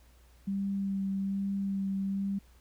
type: tone with vibrato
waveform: sine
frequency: 196 Hz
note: G3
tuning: in tune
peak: -29 dBFS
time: 0.47-2.39 s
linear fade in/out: 10 ms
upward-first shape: sine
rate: 1.2 Hz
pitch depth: 14 cents each way
effects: added 60 Hz sine -57 dBFS peak until 2.6 s + pink hiss -65 dBFS RMS until 2.6 s